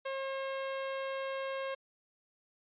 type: tone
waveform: sawtooth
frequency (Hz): 538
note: C5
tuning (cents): +48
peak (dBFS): -31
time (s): 0.05-1.75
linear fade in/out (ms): 10
effects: resampled to 8000 Hz